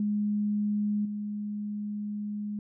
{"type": "tone with level steps", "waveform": "sine", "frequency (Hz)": 208, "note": "G#3", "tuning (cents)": 3, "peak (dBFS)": [-25, -31], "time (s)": [0, 2.59], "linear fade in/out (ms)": 2, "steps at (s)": 1.05, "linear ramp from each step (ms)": 5, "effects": []}